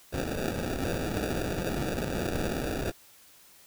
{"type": "noise with sample-and-hold", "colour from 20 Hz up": "violet", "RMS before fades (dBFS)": -31, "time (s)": [0.12, 2.92], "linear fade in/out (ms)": 20, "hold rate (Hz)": 1050, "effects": ["white hiss -56 dBFS RMS until 3.66 s"]}